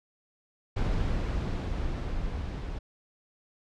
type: noise with level ramp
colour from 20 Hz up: brown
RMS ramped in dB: -27 to -35 dBFS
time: 0.76-2.79 s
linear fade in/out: 10 ms
effects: low-pass 5000 Hz 12 dB/octave